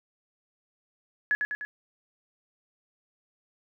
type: tone with echo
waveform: sine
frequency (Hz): 1696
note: G#6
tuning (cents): +36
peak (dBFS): -21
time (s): 1.31-1.35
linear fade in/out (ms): 0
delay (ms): 100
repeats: 3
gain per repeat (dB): -4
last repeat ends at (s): 1.65
effects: none